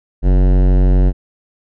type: tone with hard clipping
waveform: sine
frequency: 46.25 Hz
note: F#1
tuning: in tune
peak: -10 dBFS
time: 0.22-1.13 s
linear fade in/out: 50 ms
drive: 18 dB
effects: none